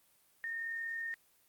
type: tone with amplitude modulation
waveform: sine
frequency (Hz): 1832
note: A#6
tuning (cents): -31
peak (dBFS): -35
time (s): 0.44-1.14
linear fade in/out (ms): 0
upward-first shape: sine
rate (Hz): 40.6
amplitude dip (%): 30
effects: white hiss -69 dBFS RMS until 1.48 s + Opus 32 kbps